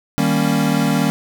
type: chord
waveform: square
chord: Eb dominant seventh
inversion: none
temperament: equal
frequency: 155.56 / 196 / 233.1 / 277.2 Hz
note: Eb3 / G3 / Bb3 / Db4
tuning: 0 / 0 / 0 / 0 cents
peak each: -21 dBFS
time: 0.18-1.1 s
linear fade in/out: 0 ms
effects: none